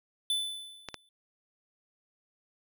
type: tone with exponential decay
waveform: square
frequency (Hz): 3503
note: A7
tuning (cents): -8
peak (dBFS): -26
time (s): 0.3-1.09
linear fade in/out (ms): 2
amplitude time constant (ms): 170
type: clicks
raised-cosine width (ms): 0.2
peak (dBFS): -19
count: 2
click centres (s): 0.887 / 0.943
effects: none